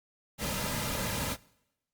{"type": "noise with comb filter", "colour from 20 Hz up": "pink", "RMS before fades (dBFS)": -33, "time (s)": [0.38, 1.37], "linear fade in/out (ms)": 50, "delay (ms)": 2.7, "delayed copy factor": -0.6, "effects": ["noise-tail reverb RT60 0.9 s tail -23 dB re dry", "Opus 48 kbps"]}